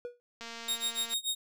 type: tone with exponential decay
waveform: triangle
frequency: 484.6 Hz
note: B4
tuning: 33 cents flat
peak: -31 dBFS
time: 0.05-0.2 s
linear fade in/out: 0 ms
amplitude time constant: 32 ms
type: click train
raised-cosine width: 0.2 ms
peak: -26 dBFS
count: 169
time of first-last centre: 0.41-1.137 s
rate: 231 Hz
type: tone with tremolo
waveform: sawtooth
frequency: 3729 Hz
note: A#7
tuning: in tune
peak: -25 dBFS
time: 0.68-1.35 s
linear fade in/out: 5 ms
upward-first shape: sine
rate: 6.9 Hz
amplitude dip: 95%
effects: none